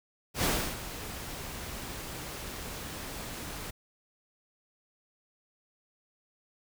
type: noise with ADSR envelope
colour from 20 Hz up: pink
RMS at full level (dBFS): -27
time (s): 0.34-3.71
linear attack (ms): 98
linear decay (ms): 320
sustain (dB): -13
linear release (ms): 12
effects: none